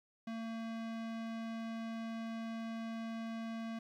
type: tone with low-pass filter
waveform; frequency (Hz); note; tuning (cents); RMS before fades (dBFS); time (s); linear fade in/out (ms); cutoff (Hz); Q
square; 226.5; A#3; -50; -42; 0.27-3.79; 5; 4200; 0.66
effects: 12-bit